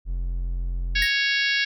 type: tone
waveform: triangle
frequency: 43.65 Hz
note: F1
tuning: in tune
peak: -22 dBFS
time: 0.05-1.07 s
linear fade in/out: 50 ms
type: harmonic tone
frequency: 554.4 Hz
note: C#5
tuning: in tune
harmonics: 3 / 4 / 5 / 6 / 7 / 8 / 9 / 10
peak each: -24 / -26 / -28 / -30 / -31 / -32 / -33 / -34 dBFS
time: 0.95-1.65 s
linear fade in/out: 10 ms
type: tone with exponential decay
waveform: square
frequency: 1864.7 Hz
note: A#6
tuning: in tune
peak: -21 dBFS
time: 1.02-1.16 s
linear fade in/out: 2 ms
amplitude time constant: 30 ms
effects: none